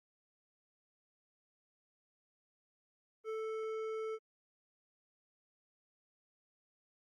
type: tone with hard clipping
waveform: triangle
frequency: 440 Hz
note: A4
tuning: in tune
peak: -39 dBFS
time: 3.24-4.19 s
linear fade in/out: 50 ms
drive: 13 dB
effects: Opus 32 kbps